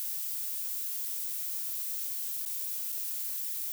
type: noise with dropouts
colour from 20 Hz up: violet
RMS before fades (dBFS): -35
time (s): 0-3.72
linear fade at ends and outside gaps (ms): 0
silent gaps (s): 2.451-2.461 / 2.921-2.925
effects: none